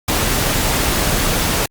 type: noise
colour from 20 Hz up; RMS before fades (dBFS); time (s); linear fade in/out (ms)
pink; -17; 0.08-1.66; 5
effects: Opus 48 kbps